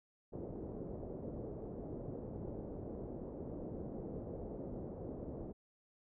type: low-pass noise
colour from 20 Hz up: white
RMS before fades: -45 dBFS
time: 0.32-5.53 s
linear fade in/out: 20 ms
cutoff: 500 Hz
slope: 24 dB/octave
effects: none